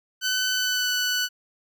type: tone with pitch glide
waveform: 15% pulse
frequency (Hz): 1510 to 1488.4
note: F#6 to F#6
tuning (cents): +35 to +10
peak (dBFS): -16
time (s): 0.21-1.29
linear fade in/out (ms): 50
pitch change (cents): -25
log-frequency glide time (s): 0.51-0.92
effects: none